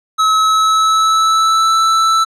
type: tone with pitch glide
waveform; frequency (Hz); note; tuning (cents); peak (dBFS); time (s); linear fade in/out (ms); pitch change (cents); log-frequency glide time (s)
square; 1289 to 1322.2; E6 to E6; -39 to +5; -10; 0.18-2.25; 20; +44; 0.37-1.74
effects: low-pass 7000 Hz 12 dB/octave